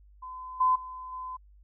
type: tone with level steps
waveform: sine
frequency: 1020 Hz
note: C6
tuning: 44 cents flat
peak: -38 / -20 / -38 / -35 dBFS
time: 0.22-1.37 s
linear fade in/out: 10 ms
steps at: 0.6 / 0.75 / 1.12 s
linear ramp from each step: 10 ms
effects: added 50 Hz sine -53 dBFS peak until 1.63 s